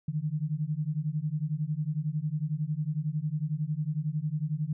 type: beating tone pair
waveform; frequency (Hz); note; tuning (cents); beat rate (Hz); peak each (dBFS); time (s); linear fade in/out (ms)
sine; 147 / 158; D3 / D#3; +2 / +27; 11; -31; 0.08-4.73; 5
effects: none